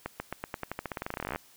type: accelerating click train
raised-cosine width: 0.5 ms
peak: -18 dBFS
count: 26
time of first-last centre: 0.06-1.359 s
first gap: 140 ms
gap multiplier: 0.9
effects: white hiss -58 dBFS RMS until 1.56 s